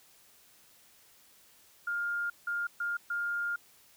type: tone bursts at uneven times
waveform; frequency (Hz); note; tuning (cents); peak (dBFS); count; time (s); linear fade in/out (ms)
sine; 1409; F6; +15; -30; 4; 1.87-2.3 / 2.47-2.67 / 2.8-2.97 / 3.1-3.56; 5
effects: white hiss -61 dBFS RMS until 3.96 s